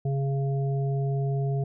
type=harmonic tone; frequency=137.5 Hz; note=C#3; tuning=14 cents flat; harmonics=1 / 3 / 5; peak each=-24 / -34 / -38 dBFS; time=0.05-1.64 s; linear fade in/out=5 ms; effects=none